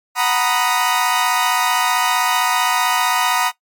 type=chord; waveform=sawtooth; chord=B major seventh; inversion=second; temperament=equal; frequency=740 / 932.3 / 987.8 / 1244.5 Hz; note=F#5 / A#5 / B5 / D#6; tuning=0 / 0 / 0 / 0 cents; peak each=-17 dBFS; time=0.15-3.52 s; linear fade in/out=50 ms; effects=noise-tail reverb RT60 0.1 s tail -17 dB re dry + MP3 96 kbps